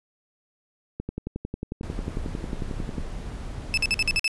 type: click train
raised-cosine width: 3 ms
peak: -17 dBFS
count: 23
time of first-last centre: 1-2.982 s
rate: 11.1 Hz
type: noise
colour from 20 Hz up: brown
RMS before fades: -33 dBFS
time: 1.83-4.19 s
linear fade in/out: 2 ms
type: tone bursts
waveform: 30% pulse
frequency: 2620 Hz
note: E7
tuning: 11 cents flat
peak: -17 dBFS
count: 7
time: 3.74-4.278 s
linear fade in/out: 0 ms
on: 34 ms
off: 50 ms
effects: resampled to 24000 Hz